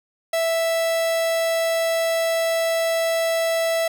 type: tone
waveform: 45% pulse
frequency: 659.3 Hz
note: E5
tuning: in tune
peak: -19 dBFS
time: 0.33-3.88 s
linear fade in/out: 5 ms
effects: none